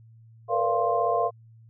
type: tone cluster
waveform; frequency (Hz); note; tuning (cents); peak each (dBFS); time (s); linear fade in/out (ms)
sine; 456.7 / 492.3 / 579 / 692 / 1052; A#4 / B4 / D5 / F5 / C6; -36 / -6 / -25 / -16 / +9; -29 / -30 / -31 / -24 / -28; 0.48-1.31; 50
effects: added 113 Hz sine -49 dBFS peak until 1.69 s